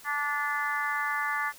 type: harmonic tone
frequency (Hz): 291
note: D4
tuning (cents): -16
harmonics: 3 / 4 / 5 / 6 / 7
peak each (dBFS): -35 / -32 / -36 / -31 / -36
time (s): 0.04-1.53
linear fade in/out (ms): 50
effects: white hiss -51 dBFS RMS until 1.58 s